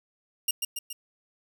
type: tone with echo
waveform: 10% pulse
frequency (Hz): 2813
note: F7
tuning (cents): +12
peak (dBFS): -14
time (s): 0.48-0.51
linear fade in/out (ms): 5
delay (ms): 140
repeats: 3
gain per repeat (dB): -4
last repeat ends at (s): 0.93
effects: none